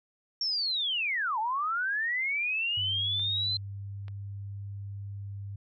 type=linear two-way sweep; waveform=sine; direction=down then up; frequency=5530 to 839 to 4115 Hz; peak=-27 dBFS; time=0.41-3.57 s; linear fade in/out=2 ms; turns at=1.39 s
type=tone with pitch glide; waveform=sine; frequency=98.5 to 99.88 Hz; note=G2 to G2; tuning=+9 to +33 cents; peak=-36 dBFS; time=2.77-5.56 s; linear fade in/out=5 ms; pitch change=+24 cents; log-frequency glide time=2.92-4.22 s
type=clicks; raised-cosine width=0.3 ms; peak=-33 dBFS; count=2; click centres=3.196 / 4.082 s
effects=none